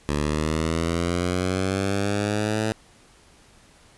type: linear sweep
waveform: 10% pulse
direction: up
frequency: 72.5 to 110.1 Hz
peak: -14 dBFS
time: 0.09-2.72 s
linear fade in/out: 0 ms
effects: pink hiss -54 dBFS RMS until 3.97 s + resampled to 24000 Hz